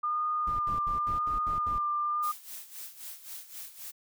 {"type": "tone with vibrato", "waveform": "sine", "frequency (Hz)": 1208, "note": "D6", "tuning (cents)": 48, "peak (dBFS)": -27, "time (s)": [0.03, 2.32], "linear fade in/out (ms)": 10, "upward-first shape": "sine", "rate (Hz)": 0.92, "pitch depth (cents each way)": 25}
{"type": "noise bursts", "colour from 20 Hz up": "brown", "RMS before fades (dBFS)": -39, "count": 7, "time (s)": [0.47, 1.784], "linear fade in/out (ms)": 2, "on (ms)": 120, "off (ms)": 79}
{"type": "noise with tremolo", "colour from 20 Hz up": "blue", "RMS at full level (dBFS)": -41, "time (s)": [2.22, 3.92], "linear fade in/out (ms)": 20, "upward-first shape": "sine", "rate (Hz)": 3.8, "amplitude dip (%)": 75}
{"effects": []}